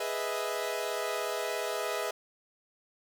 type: chord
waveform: sawtooth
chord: E major seventh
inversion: first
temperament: equal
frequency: 415.3 / 493.9 / 622.3 / 659.3 Hz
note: G#4 / B4 / D#5 / E5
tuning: 0 / 0 / 0 / 0 cents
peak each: -33 dBFS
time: 0-2.11 s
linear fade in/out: 5 ms
effects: none